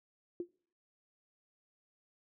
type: tone with exponential decay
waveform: sine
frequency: 349.2 Hz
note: F4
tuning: in tune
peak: -31 dBFS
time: 0.4-0.49 s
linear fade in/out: 2 ms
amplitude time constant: 19 ms
effects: noise-tail reverb RT60 0.6 s tail -26 dB re dry